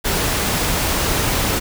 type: noise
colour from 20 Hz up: pink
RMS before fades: -19 dBFS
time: 0.04-1.6 s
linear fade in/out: 20 ms
effects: none